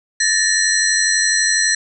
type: tone cluster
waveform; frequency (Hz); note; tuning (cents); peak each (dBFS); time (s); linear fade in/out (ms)
sine; 1750 / 1842 / 4152 / 5880 / 7960; A6 / A#6 / C8 / F#8 / B8; -10 / -21 / -14 / -12 / +13; -20; 0.2-1.75; 5
effects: none